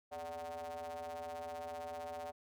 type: ring-modulated tone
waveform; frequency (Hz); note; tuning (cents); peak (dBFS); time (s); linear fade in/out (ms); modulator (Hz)
square; 82.41; E2; 0; -40; 0.11-2.32; 20; 667
effects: none